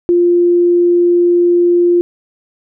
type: tone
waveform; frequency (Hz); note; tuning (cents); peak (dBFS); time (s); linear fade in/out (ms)
sine; 349.2; F4; 0; -7; 0.09-2.01; 0
effects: none